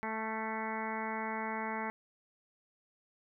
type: harmonic tone with a mistuned harmonic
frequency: 220 Hz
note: A3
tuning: in tune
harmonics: 1 / 2 / 3 / 4 / 5 / 6 / 7 / 8 / 9 / 10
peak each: -41 / -44 / -46 / -39 / -45 / -47 / -47 / -48 / -44 / -47 dBFS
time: 0.03-1.9 s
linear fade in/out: 0 ms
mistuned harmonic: 6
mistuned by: +28 cents
effects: none